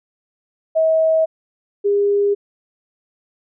sine tone pair in turn, 641 / 405.3 Hz, E5 / G#4, -49 / -42 cents, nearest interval minor sixth, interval 793 cents, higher first, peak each -12 / -13 dBFS, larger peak first, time 0.75-1.26 / 1.84-2.35 s, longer neither, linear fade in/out 20 ms, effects none

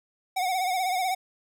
square tone with vibrato, 740 Hz, F#5, in tune, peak -25 dBFS, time 0.36-1.15 s, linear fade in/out 10 ms, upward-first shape sine, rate 16 Hz, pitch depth 64 cents each way, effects none

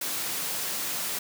white high-pass noise, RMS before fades -31 dBFS, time 0.01-1.19 s, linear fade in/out 5 ms, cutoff 120 Hz, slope 24 dB/octave, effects none

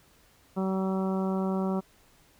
harmonic tone, 190.2 Hz, F#3, 48 cents sharp, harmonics 1 / 2 / 3 / 4 / 5 / 6 / 7, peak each -27 / -33 / -37 / -39 / -41 / -43 / -44 dBFS, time 0.56-1.81 s, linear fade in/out 20 ms, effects pink hiss -61 dBFS RMS until 2.39 s

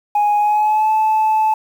sine tone with pitch glide, 830.6 to 869.9 Hz, G#5 to A5, 0 to -20 cents, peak -10 dBFS, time 0.15-1.54 s, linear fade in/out 5 ms, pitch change +80 cents, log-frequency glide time 0.38-0.91 s, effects tanh soft clip ceiling -10 dBFS + 7-bit

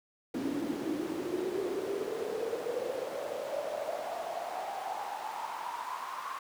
brown noise with high-pass filter sweep, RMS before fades -36 dBFS, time 0.34-6.39 s, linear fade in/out 5 ms, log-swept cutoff 280 to 1100 Hz, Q 7.6, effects none

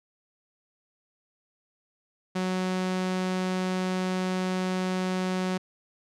sawtooth tone, 185 Hz, F#3, in tune, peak -22 dBFS, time 2.35-5.58 s, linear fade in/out 10 ms, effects low-pass 7000 Hz 12 dB/octave

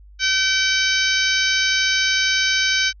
harmonic tone, 767 Hz, G5, 38 cents flat, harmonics 2 / 3 / 4 / 5 / 6 / 7 / 8, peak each -21 / -23 / -24 / -25 / -26 / -26 / -27 dBFS, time 0.19-2.93 s, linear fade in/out 50 ms, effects added 50 Hz sine -42 dBFS peak until 3 s

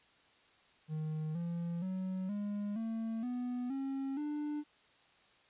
triangle tone with pitch steps, 155.56 / 170.62 / 187.14 / 205.3 / 225.1 / 246.9 / 270.8 / 297.1 Hz, D#3 / F3 / F#3 / G#3 / A3 / B3 / C#4 / D4, 0 / -40 / +20 / -20 / +40 / 0 / -40 / +20 cents, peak -33 dBFS, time 0.88-4.64 s, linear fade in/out 50 ms, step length 470 ms, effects white hiss -66 dBFS RMS until 5.49 s + resampled to 8000 Hz

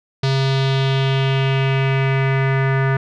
square tone with low-pass filter sweep, 134.7 Hz, C#3, 49 cents flat, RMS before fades -17 dBFS, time 0.23-2.97 s, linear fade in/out 5 ms, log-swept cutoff 4400 to 1700 Hz, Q 2.9, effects none

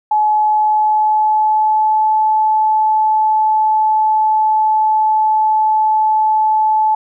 sine tone with pitch glide, 852 to 865.9 Hz, G#5 to A5, +44 to -28 cents, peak -10 dBFS, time 0.11-6.95 s, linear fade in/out 5 ms, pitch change +28 cents, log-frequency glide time 0.23-2.13 s, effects none

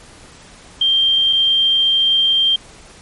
sine tone pair in turn, 3170 / 3170 Hz, G7 / G7, +19 / +19 cents, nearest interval unison, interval 0 cents, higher neither, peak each -11 dBFS, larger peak neither, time 0.81-1.33 / 1.33-2.56 s, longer second, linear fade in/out 5 ms, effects pink hiss -42 dBFS RMS until 3.01 s + MP3 48 kbps

